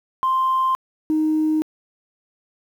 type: tone pair in turn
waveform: sine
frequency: 1046.5 / 311.1 Hz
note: C6 / D#4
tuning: 0 / 0 cents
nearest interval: octave + major sixth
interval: 2100 cents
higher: first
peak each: -15 dBFS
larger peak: neither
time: 0.23-0.75 / 1.1-1.62 s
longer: neither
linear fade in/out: 0 ms
effects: tanh soft clip ceiling -13 dBFS + 8-bit